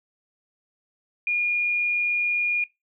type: tone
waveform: sine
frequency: 2429 Hz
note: D#7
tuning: 42 cents flat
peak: -21 dBFS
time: 1.27-2.64 s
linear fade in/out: 2 ms
effects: noise-tail reverb RT60 0.2 s tail -20 dB re dry